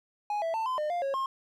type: tone with pitch steps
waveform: triangle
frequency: 832 / 659 / 892 / 1025 / 605 / 700 / 548 / 1069 Hz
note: G#5 / E5 / A5 / C6 / D#5 / F5 / C#5 / C6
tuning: +3 / -1 / +23 / -36 / -49 / +4 / -20 / +37 cents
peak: -26 dBFS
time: 0.3-1.26 s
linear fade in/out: 2 ms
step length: 120 ms
effects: none